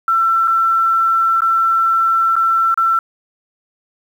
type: tone with dropouts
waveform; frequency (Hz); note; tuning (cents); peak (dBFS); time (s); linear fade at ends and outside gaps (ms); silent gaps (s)
sine; 1343; E6; +32; -11; 0.08-2.99; 2; 0.475-0.479 / 1.406-1.419 / 2.356-2.364 / 2.743-2.775
effects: 7-bit